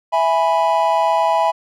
triangle chord, E major, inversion none, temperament equal, 659.3 / 830.6 / 987.8 Hz, E5 / G#5 / B5, 0 / 0 / 0 cents, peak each -16 dBFS, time 0.12-1.52 s, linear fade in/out 20 ms, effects none

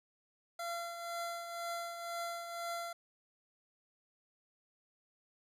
25% pulse tone with tremolo, 684 Hz, F5, 36 cents flat, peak -33 dBFS, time 0.59-2.93 s, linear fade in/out 5 ms, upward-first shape triangle, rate 2 Hz, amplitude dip 55%, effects resampled to 32000 Hz + 12-bit

